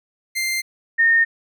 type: tone pair in turn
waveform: sawtooth / sine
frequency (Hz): 2093 / 1833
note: C7 / A#6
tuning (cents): 0 / -30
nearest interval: major second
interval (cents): 230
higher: first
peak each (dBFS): -17 / -12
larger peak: second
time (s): 0.35-0.62 / 0.98-1.25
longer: neither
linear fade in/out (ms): 20
effects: none